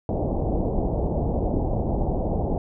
pink low-pass noise, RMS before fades -24 dBFS, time 0.09-2.58 s, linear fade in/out 2 ms, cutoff 790 Hz, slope 48 dB/octave, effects none

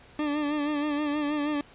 40% pulse tone with vibrato, 295.3 Hz, D4, 10 cents sharp, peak -25 dBFS, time 0.19-1.61 s, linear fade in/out 2 ms, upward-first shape sine, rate 6.3 Hz, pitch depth 48 cents each way, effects pink hiss -53 dBFS RMS until 1.74 s + resampled to 8000 Hz

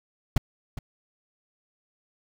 brown noise with echo, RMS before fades -17 dBFS, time 0.36-0.38 s, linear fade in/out 5 ms, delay 410 ms, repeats 1, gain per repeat -14 dB, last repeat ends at 0.79 s, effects none

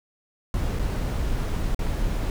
brown noise with dropouts, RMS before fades -25 dBFS, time 0.54-2.3 s, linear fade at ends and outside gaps 1 ms, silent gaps 0.79-0.794 / 1.747-1.791 s, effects none

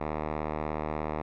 5% pulse tone with low-pass filter, 76.7 Hz, D#2, 24 cents flat, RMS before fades -33 dBFS, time 0-1.22 s, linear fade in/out 10 ms, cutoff 1500 Hz, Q 1.3, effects none

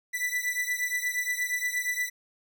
45% pulse beating tone pair, 1975.5 / 1984 Hz, B6 / B6, 0 / +7 cents, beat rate 8.5 Hz, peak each -30 / -31 dBFS, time 0.13-2.1 s, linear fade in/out 20 ms, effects none

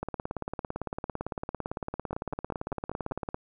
two click trains, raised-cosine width 1 ms, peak -18 / -21 dBFS, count 60 / 6, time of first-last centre 0.03-3.345 / 2.13-3.112 s, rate 17.8 / 5.09 Hz, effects none

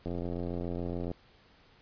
click train, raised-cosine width 2 ms, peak -23 dBFS, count 93, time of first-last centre 0.06-1.115 s, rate 87.2 Hz, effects pink hiss -61 dBFS RMS until 1.81 s + resampled to 11025 Hz

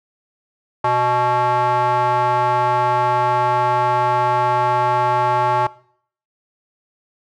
square tone with band-pass filter, 123.47 Hz, B2, in tune, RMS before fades -17 dBFS, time 0.84-5.67 s, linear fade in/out 5 ms, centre 940 Hz, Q 3.6, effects noise-tail reverb RT60 0.6 s tail -21 dB re dry

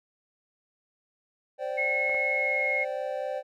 triangle chord, C suspended second, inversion none, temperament equal with one note detuned, 523.3 / 587.3 / 773.6 Hz, C5 / D5 / G5, 0 / 0 / -23 cents, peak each -31 / -31 / -35 dBFS, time 1.58-3.43 s, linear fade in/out 50 ms
sine tone with pitch glide, 2175 to 2161 Hz, C#7 to C#7, -33 to -45 cents, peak -25 dBFS, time 1.77-2.85 s, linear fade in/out 20 ms, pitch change -12 cents, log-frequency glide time 2.31-2.62 s
clicks, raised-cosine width 0.5 ms, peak -30 / -29 dBFS, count 2, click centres 2.095 / 2.146 s
effects none

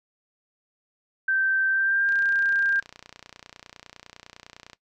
sine tone with pitch glide, 1557 to 1597.1 Hz, G6 to G6, -12 to +32 cents, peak -20 dBFS, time 1.28-2.8 s, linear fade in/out 5 ms, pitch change +44 cents, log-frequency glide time 1.69-2.05 s
click train, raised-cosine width 0.2 ms, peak -25 dBFS, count 80, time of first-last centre 2.09-4.732 s, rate 29.9 Hz
effects noise-tail reverb RT60 0.1 s tail -17 dB re dry

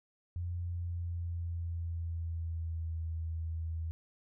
sine tone with pitch glide, 87.31 to 81.46 Hz, F2 to E2, 0 to -20 cents, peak -34 dBFS, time 0.36-3.91 s, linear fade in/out 0 ms, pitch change -120 cents, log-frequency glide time 0.56-2.98 s, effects none

